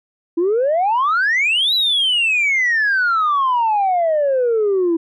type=exponential two-way sweep; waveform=sine; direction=up then down; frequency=325 to 4000 to 325 Hz; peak=-12 dBFS; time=0.37-4.97 s; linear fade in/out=10 ms; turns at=1.74 s; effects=tanh soft clip ceiling -11 dBFS